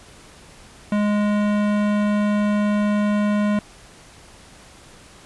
sine tone with hard clipping, 207.6 Hz, G#3, in tune, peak -19 dBFS, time 0.92-3.59 s, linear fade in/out 2 ms, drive 18 dB, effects pink hiss -46 dBFS RMS until 5.25 s + resampled to 24000 Hz

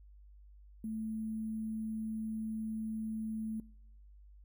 sine tone with sample-and-hold, 219.3 Hz, A3, 6 cents flat, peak -36 dBFS, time 0.84-3.6 s, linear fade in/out 2 ms, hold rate 11025 Hz, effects noise-tail reverb RT60 0.8 s tail -24 dB re dry + added 50 Hz sine -54 dBFS peak until 4.44 s

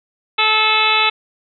harmonic tone, 434.7 Hz, A4, 21 cents flat, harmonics 1 / 2 / 3 / 4 / 5 / 6 / 7 / 8 / 9, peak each -28 / -20 / -19 / -29 / -21 / -17 / -26 / -20 / -22 dBFS, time 0.38-1.1 s, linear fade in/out 10 ms, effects none

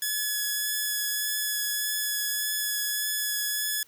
5% pulse tone with vibrato, 1701 Hz, G#6, 41 cents sharp, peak -16 dBFS, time 0.02-3.83 s, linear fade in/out 2 ms, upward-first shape sine, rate 1.7 Hz, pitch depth 10 cents each way, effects white hiss -59 dBFS RMS until 3.87 s

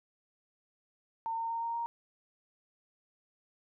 sine tone with pitch steps, 908 / 914.3 / 920.7 / 927.1 / 933.5 Hz, A#5 / A#5 / A#5 / A#5 / A#5, -46 / -34 / -22 / -10 / +2 cents, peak -32 dBFS, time 1.26-1.86 s, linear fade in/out 0 ms, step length 120 ms, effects none

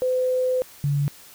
sine tone pair in turn, 509 / 142.83 Hz, C5 / D3, -48 / -48 cents, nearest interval octave + minor seventh, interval 2200 cents, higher first, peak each -19 / -19 dBFS, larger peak neither, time 0.02-0.62 / 0.84-1.08 s, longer first, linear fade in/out 0 ms, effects white hiss -47 dBFS RMS until 1.34 s

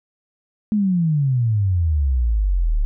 sine exponential sweep, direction down, 217.5 to 35.08 Hz, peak -15 dBFS, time 0.72-2.85 s, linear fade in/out 0 ms, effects none

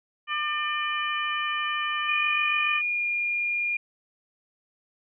harmonic tone, 599 Hz, D5, 34 cents sharp, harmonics 2 / 3 / 4 / 5, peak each -29 / -31 / -32 / -33 dBFS, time 0.27-2.82 s, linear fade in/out 50 ms
sine tone with pitch glide, 2443 to 2415 Hz, D#7 to D7, -32 to +48 cents, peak -24 dBFS, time 2.08-3.77 s, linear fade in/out 5 ms, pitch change -20 cents, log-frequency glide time 2.7-3.07 s
effects none

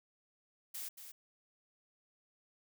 blue noise with echo, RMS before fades -43 dBFS, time 0.74-0.89 s, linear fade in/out 10 ms, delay 230 ms, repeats 1, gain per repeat -8 dB, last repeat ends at 1.12 s, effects none

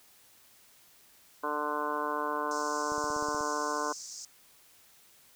harmonic tone, 148.8 Hz, D3, 23 cents sharp, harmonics 2 / 3 / 4 / 5 / 6 / 7 / 8 / 9 / 10, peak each -40 / -38 / -39 / -43 / -40 / -33 / -41 / -45 / -40 dBFS, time 1.43-3.93 s, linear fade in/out 10 ms
white band-pass noise, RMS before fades -44 dBFS, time 2.51-4.25 s, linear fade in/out 2 ms, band 5100 to 7200 Hz, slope 48 dB/octave
click train, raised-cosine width 2 ms, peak -31 dBFS, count 9, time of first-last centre 2.92-3.408 s, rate 16.4 Hz
effects white hiss -60 dBFS RMS until 5.35 s

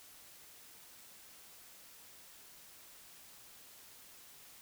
silence, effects white hiss -57 dBFS RMS until 4.61 s

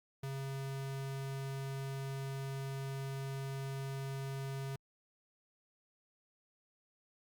square tone, 135.9 Hz, C#3, 34 cents flat, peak -39 dBFS, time 0.23-4.76 s, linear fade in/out 5 ms, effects Opus 48 kbps

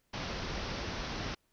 pink low-pass noise, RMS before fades -38 dBFS, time 0.13-1.35 s, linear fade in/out 10 ms, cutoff 5900 Hz, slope 96 dB/octave, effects pink hiss -75 dBFS RMS until 1.52 s

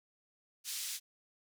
white band-pass noise, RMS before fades -40 dBFS, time 0.64-1 s, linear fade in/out 50 ms, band 3100 to 9400 Hz, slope 12 dB/octave, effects none

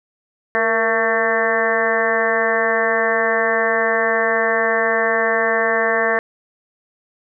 harmonic tone with a mistuned harmonic, 224.1 Hz, A3, 32 cents sharp, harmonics 1 / 2 / 3 / 4 / 5 / 6 / 7 / 8 / 9, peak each -31 / -21 / -21 / -29 / -24 / -31 / -25 / -20 / -28 dBFS, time 0.55-6.19 s, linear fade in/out 0 ms, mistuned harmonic 2, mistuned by +53 cents, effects none

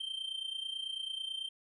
triangle tone with amplitude modulation, 3136 Hz, G7, in tune, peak -32 dBFS, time 0-1.49 s, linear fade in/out 10 ms, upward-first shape sine, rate 29.1 Hz, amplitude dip 75%, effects resampled to 24000 Hz

